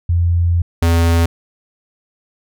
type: tone pair in turn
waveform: sine / square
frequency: 86 / 83.99 Hz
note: F2 / E2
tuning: -26 / +33 cents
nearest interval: unison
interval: 41 cents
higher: first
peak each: -11 dBFS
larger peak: neither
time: 0.09-0.62 / 0.82-1.26 s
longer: first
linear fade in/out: 5 ms
effects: none